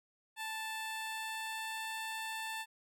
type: tone with pitch glide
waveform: 15% pulse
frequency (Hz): 880 to 885.6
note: A5 to A5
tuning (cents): 0 to +11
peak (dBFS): -32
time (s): 0.36-2.66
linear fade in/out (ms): 50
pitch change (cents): +11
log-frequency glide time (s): 0.74-1.97
effects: none